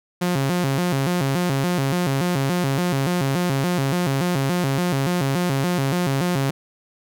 sawtooth tone with vibrato, 155.8 Hz, D#3, 3 cents sharp, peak -15 dBFS, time 0.21-6.51 s, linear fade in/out 10 ms, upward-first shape square, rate 3.5 Hz, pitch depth 230 cents each way, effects none

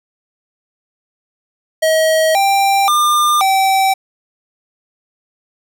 square tone with pitch steps, 636 / 788 / 1201 / 772 Hz, D#5 / G5 / D6 / G5, +38 / +9 / +38 / -27 cents, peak -11 dBFS, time 1.82-3.94 s, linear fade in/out 10 ms, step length 530 ms, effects none

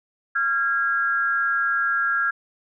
sine tone pair together, 1379 / 1639.9 Hz, F6 / G#6, -22 / -22 cents, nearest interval minor third, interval 300 cents, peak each -22 / -22 dBFS, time 0.35-2.31 s, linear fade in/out 10 ms, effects none

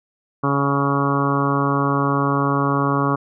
harmonic tone, 140.1 Hz, C#3, 19 cents sharp, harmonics 1 / 2 / 3 / 4 / 5 / 6 / 7 / 8 / 9 / 10, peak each -22 / -22 / -26 / -29 / -32 / -30 / -29 / -22 / -28 / -31 dBFS, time 0.43-3.16 s, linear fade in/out 10 ms, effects none

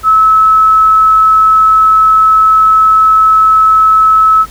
sine tone, 1298 Hz, E6, 27 cents flat, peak -3 dBFS, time 0.03-4.46 s, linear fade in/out 50 ms, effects added 50 Hz sine -32 dBFS peak until 4.5 s + pink hiss -35 dBFS RMS until 4.5 s

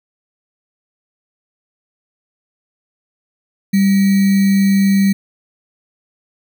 sine tone with sample-and-hold, 196 Hz, G3, in tune, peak -9 dBFS, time 3.73-5.13 s, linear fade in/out 10 ms, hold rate 2100 Hz, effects none

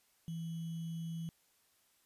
sine tone with sample-and-hold, 164.81 Hz, E3, in tune, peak -38 dBFS, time 0.28-1.29 s, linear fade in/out 0 ms, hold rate 3150 Hz, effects white hiss -72 dBFS RMS until 2.05 s + resampled to 32000 Hz

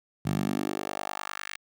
10% pulse tone with high-pass filter sweep, 49.87 Hz, G1, 30 cents sharp, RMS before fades -32 dBFS, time 0.25-1.57 s, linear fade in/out 10 ms, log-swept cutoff 130 to 2100 Hz, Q 2.1, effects none

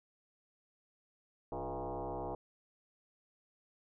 sine tone with frequency modulation, 164.4 Hz, E3, 4 cents flat, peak -37 dBFS, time 1.52-2.35 s, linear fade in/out 2 ms, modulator 130 Hz, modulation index 6.1, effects none

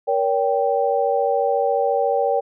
sine chord, G diminished, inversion first, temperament just, 470.4 / 564.5 / 784 Hz, Bb4 / Db5 / G5, +16 / +31 / 0 cents, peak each -21 dBFS, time 0.07-2.41 s, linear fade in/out 20 ms, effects none

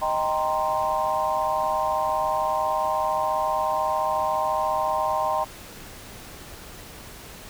sine chord, C minor seventh, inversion first, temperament equal, 622.3 / 784 / 932.3 / 1046.5 Hz, Eb5 / G5 / Bb5 / C6, 0 / 0 / 0 / 0 cents, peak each -27 dBFS, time 0.01-5.45 s, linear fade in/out 20 ms, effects pink hiss -42 dBFS RMS until 7.49 s

